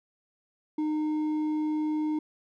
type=tone with hard clipping; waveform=sine; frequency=306.5 Hz; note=D#4; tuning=26 cents flat; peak=-27 dBFS; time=0.78-2.19 s; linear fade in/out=5 ms; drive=4 dB; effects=none

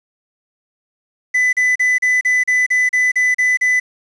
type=tone bursts; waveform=triangle; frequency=2000 Hz; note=B6; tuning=21 cents sharp; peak=-10 dBFS; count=11; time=1.34-3.8 s; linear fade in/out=10 ms; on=190 ms; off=37 ms; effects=resampled to 22050 Hz + 7-bit

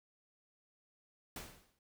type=noise with exponential decay; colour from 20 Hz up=pink; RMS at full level=-43 dBFS; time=1.36-1.79 s; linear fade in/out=2 ms; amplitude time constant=93 ms; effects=none

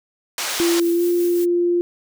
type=band-pass noise; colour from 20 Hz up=white; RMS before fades=-25 dBFS; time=0.38-0.8 s; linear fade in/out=2 ms; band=480 to 7200 Hz; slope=12 dB/octave
type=noise with tremolo; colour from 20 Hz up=blue; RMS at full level=-33 dBFS; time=0.49-1.46 s; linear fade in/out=20 ms; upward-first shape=sine; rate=5.7 Hz; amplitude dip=35%
type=tone with pitch glide; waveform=sine; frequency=340.9 to 348.9 Hz; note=F4 to F4; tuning=-42 to -2 cents; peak=-15 dBFS; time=0.6-1.81 s; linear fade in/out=0 ms; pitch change=+40 cents; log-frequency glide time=0.94-1.04 s
effects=none

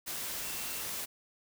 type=tone in noise; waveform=sine; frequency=2702 Hz; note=E7; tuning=42 cents sharp; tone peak=-49 dBFS; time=0.42-0.83 s; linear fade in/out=20 ms; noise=white; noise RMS=-38 dBFS; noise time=0.06-1.06 s; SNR=-14 dB; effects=none

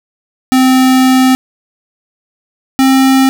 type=tone pair in turn; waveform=square; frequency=259.1 / 265.5 Hz; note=C4 / C4; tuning=-17 / +25 cents; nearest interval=unison; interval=42 cents; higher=second; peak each=-6 dBFS; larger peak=neither; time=0.52-1.35 / 2.79-3.29 s; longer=first; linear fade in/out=0 ms; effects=none

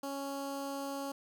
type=tone with notch filter; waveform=15% pulse; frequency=277.2 Hz; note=C#4; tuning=in tune; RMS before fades=-39 dBFS; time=0.03-1.12 s; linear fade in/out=5 ms; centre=2300 Hz; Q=1.3; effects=none

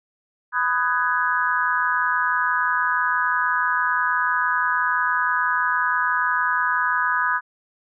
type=chord; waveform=sine; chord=G# minor seventh; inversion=first; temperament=just; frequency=996.7 / 1245.9 / 1495.1 / 1661.2 Hz; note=B5 / D#6 / F#6 / G#6; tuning=+16 / +2 / +18 / 0 cents; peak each=-24 dBFS; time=0.52-7.41 s; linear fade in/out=50 ms; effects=none

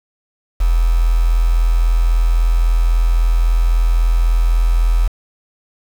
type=tone with quantisation; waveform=sine; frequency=41.86 Hz; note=E1; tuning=27 cents sharp; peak=-10 dBFS; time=0.6-5.08 s; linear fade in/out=10 ms; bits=5; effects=none

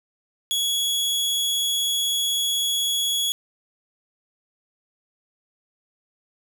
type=tone; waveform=sawtooth; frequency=3356 Hz; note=G#7; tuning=17 cents sharp; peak=-18 dBFS; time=0.51-3.32 s; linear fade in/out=0 ms; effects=none

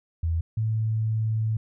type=tone pair in turn; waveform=sine; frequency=82.6 / 110.26 Hz; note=E2 / A2; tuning=+4 / +4 cents; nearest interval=perfect fourth; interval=500 cents; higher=second; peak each=-22 dBFS; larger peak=neither; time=0.23-0.41 / 0.57-1.57 s; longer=second; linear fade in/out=5 ms; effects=none

